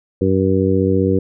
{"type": "harmonic tone", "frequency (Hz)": 95.3, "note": "G2", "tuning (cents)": -48, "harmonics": [1, 2, 3, 4, 5], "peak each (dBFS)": [-19, -19, -19, -19, -19], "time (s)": [0.21, 1.19], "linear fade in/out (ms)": 5, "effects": []}